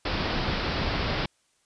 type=low-pass noise; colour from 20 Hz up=pink; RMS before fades=-28 dBFS; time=0.05-1.26 s; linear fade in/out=5 ms; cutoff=5200 Hz; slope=96 dB/octave; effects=white hiss -68 dBFS RMS until 1.65 s + resampled to 22050 Hz